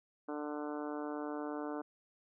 harmonic tone, 148.6 Hz, D3, 21 cents sharp, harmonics 2 / 3 / 4 / 5 / 6 / 7 / 8 / 9 / 10, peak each -40 / -44 / -46 / -48 / -50 / -51 / -52 / -53 / -54 dBFS, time 0.28-1.82 s, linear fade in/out 10 ms, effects none

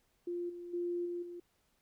sine tone with level steps, 349.2 Hz, F4, in tune, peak -35 / -43 / -33 / -36 / -43 dBFS, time 0.27-1.4 s, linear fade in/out 5 ms, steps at 0.49 / 0.73 / 1.05 / 1.22 s, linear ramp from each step 10 ms, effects pink hiss -75 dBFS RMS until 1.81 s

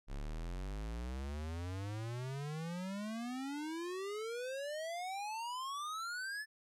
square exponential sweep, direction up, 33.28 to 1762 Hz, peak -40 dBFS, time 0.07-6.46 s, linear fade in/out 50 ms, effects low-pass 10000 Hz 12 dB/octave

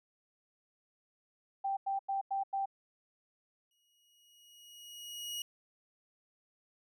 sine tone bursts, 784 Hz, G5, in tune, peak -31 dBFS, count 5, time 1.64-2.658 s, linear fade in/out 10 ms, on 130 ms, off 92 ms
sawtooth tone with exponential growth, 2895 Hz, F#7, 38 cents flat, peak -33 dBFS, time 3.71-5.42 s, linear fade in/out 2 ms, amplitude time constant 370 ms
effects none

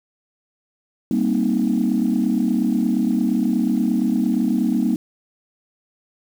sine chord, C minor seventh, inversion second, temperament equal, 196 / 233.1 / 261.6 / 311.1 Hz, G3 / Bb3 / C4 / Eb4, 0 / 0 / 0 / 0 cents, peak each -22 / -19 / -22 / -23 dBFS, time 1.11-4.96 s, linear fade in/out 2 ms, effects tanh soft clip ceiling -9 dBFS + 7-bit

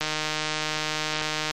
click train, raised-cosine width 0.2 ms, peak -9 dBFS, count 232, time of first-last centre 0.01-1.51 s, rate 154 Hz, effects MP3 96 kbps

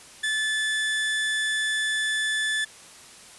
30% pulse tone, 1740 Hz, A6, 20 cents flat, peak -21 dBFS, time 0.23-2.65 s, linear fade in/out 10 ms, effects white hiss -47 dBFS RMS until 3.38 s + resampled to 24000 Hz

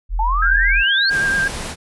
sine tone, 42.01 Hz, E1, 34 cents sharp, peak -17 dBFS, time 0.09-0.84 s, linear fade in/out 50 ms
sine exponential sweep, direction up, 846 to 4500 Hz, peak -17 dBFS, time 0.19-1.1 s, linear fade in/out 5 ms
sine tone with vibrato, 1597 Hz, G6, 32 cents sharp, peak -15 dBFS, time 0.42-1.48 s, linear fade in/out 5 ms, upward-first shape sine, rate 8.8 Hz, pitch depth 27 cents each way
pink noise, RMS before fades -27 dBFS, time 1.09-1.76 s, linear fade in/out 50 ms
effects resampled to 24000 Hz

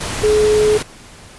sine tone in noise, 424.5 Hz, G#4, 38 cents sharp, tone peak -10 dBFS, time 0.23-0.78 s, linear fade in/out 10 ms, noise pink, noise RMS -23 dBFS, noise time 0-0.83 s, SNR +10 dB, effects pink hiss -40 dBFS RMS until 1.38 s + resampled to 24000 Hz

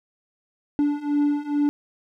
triangle beating tone pair, 289.8 / 292.1 Hz, D4 / D4, -23 / -9 cents, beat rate 2.3 Hz, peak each -22 / -20 dBFS, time 0.79-1.69 s, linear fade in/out 0 ms, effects none

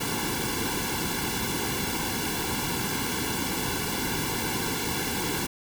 pink noise with comb filter, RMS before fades -29 dBFS, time 0-5.47 s, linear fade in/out 10 ms, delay 1.6 ms, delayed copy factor -0.95, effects none

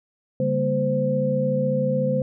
sine tone cluster, 143.2 / 199.3 / 233.3 / 517 Hz, D3 / G3 / A#3 / C5, -43 / +29 / +2 / -21 cents, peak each -25 / -27 / -28 / -22 dBFS, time 0.4-2.22 s, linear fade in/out 2 ms, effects none

